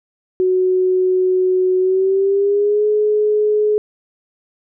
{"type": "tone with pitch glide", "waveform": "sine", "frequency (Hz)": [370, 422.6], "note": ["F#4", "G#4"], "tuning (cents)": [0, 30], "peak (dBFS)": -12, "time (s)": [0.4, 3.78], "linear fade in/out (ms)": 0, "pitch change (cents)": 230, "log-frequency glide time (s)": [1.79, 2.86], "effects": []}